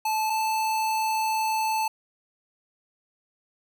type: tone pair in turn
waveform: square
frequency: 870 / 877.1 Hz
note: A5 / A5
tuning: -20 / -6 cents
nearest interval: unison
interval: 14 cents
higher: second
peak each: -24 dBFS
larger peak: neither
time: 0.05-0.3 / 0.3-1.88 s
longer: second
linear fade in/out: 5 ms
effects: none